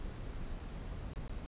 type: noise with dropouts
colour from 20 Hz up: brown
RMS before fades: -42 dBFS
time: 0-1.46 s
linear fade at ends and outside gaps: 0 ms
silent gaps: 0.595-0.599 / 1.134-1.159 / 1.279-1.296 s
effects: resampled to 8000 Hz